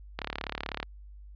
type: click train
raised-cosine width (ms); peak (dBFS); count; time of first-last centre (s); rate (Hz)
0.3; -16; 24; 0.19-0.829; 36
effects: added 50 Hz sine -45 dBFS peak until 1.35 s + resampled to 11025 Hz